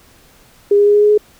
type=tone with pitch steps; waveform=sine; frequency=406.5 / 409.3 / 412.2 / 415 / 417.9 / 420.8 Hz; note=G#4 / G#4 / G#4 / G#4 / G#4 / G#4; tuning=-37 / -25 / -13 / -1 / +11 / +23 cents; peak=-7 dBFS; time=0.71-1.178 s; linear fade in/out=5 ms; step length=78 ms; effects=pink hiss -48 dBFS RMS until 1.39 s

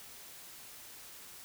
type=silence; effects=white hiss -51 dBFS RMS until 1.44 s

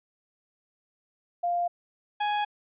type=tone pair in turn; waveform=sine / 40% pulse; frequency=698.5 / 832.3 Hz; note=F5 / G#5; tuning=0 / +4 cents; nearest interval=minor third; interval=304 cents; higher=second; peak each=-24 dBFS; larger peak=neither; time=1.43-1.68 / 2.2-2.45 s; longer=neither; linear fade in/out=10 ms; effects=resampled to 8000 Hz

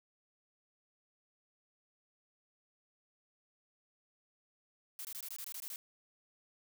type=noise bursts; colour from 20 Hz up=blue; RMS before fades=-44 dBFS; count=10; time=4.99-5.759 s; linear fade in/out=0 ms; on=58 ms; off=21 ms; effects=none

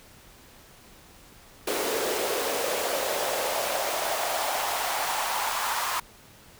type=noise with high-pass filter sweep; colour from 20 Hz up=pink; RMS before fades=-28 dBFS; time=1.67-6 s; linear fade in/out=5 ms; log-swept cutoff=400 to 1000 Hz; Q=3.1; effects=pink hiss -52 dBFS RMS until 6.59 s

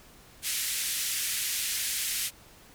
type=band-pass noise; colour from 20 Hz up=white; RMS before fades=-31 dBFS; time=0.42-2.31 s; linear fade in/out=50 ms; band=1800 to 13000 Hz; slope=24 dB/octave; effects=pink hiss -54 dBFS RMS until 2.74 s

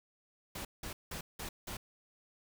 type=noise bursts; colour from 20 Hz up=pink; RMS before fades=-42 dBFS; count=5; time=0.55-1.77 s; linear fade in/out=5 ms; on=100 ms; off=180 ms; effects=none

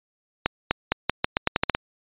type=accelerating click train; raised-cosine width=0.3 ms; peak=-3 dBFS; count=11; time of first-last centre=0.46-1.749 s; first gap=250 ms; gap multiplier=0.84; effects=resampled to 8000 Hz

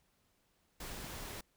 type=noise; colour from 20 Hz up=pink; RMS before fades=-45 dBFS; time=0.8-1.41 s; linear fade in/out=5 ms; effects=pink hiss -75 dBFS RMS until 1.56 s

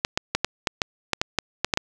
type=clicks; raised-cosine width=0.2 ms; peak=-3 dBFS; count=12; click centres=0.049 / 0.175 / 0.35 / 0.446 / 0.672 / 0.818 / 1.133 / 1.215 / 1.387 / 1.646 / 1.738 / 1.774 s; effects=none

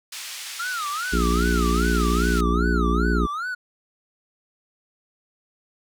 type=band-pass noise; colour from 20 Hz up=pink; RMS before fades=-35 dBFS; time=0.12-2.41 s; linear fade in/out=5 ms; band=2400 to 9600 Hz; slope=12 dB/octave
type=tone with vibrato; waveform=triangle; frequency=1318.5 Hz; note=E6; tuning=in tune; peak=-24 dBFS; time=0.59-3.55 s; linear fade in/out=10 ms; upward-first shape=sine; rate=2.5 Hz; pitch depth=230 cents each way
type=harmonic tone; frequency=59.1 Hz; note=A#1; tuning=24 cents sharp; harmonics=1 / 3 / 4 / 5 / 6 / 7; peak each=-21 / -26 / -27 / -28 / -29 / -29 dBFS; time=1.12-3.27 s; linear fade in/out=20 ms
effects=none

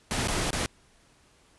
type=noise with dropouts; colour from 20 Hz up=pink; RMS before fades=-28 dBFS; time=0.11-0.66 s; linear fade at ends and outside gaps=0 ms; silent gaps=0.274-0.283 / 0.505-0.53 s; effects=pink hiss -61 dBFS RMS until 1.58 s + resampled to 24000 Hz

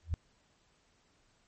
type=tone with exponential growth; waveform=sine; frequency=82.41 Hz; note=E2; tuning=in tune; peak=-25 dBFS; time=0.03-0.14 s; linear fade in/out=0 ms; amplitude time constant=22 ms; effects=pink hiss -70 dBFS RMS until 1.47 s + MP3 32 kbps

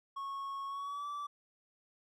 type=tone with pitch glide; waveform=triangle; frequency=1100 to 1160 Hz; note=C#6 to D6; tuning=-14 to -22 cents; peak=-36 dBFS; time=0.16-1.27 s; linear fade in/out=10 ms; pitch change=+92 cents; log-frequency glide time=0.67-1.07 s; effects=none

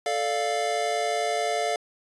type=chord; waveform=square; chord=D minor; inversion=second; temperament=equal; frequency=440 / 587.3 / 698.5 Hz; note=A4 / D5 / F5; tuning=0 / 0 / 0 cents; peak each=-31 / -31 / -27 dBFS; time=0.06-1.76 s; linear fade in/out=2 ms; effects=resampled to 22050 Hz

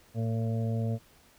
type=harmonic tone; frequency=113.2 Hz; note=A2; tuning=50 cents sharp; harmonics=1 / 2 / 4 / 5 / 6; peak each=-28 / -34 / -40 / -42 / -44 dBFS; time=0.14-0.99 s; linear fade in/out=50 ms; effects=pink hiss -60 dBFS RMS until 1.38 s

